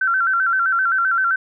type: tone with vibrato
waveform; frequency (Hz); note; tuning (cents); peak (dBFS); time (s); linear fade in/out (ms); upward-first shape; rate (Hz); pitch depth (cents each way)
sine; 1451; F#6; -34; -15; 0.01-1.36; 5; square; 7.7; 96
effects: none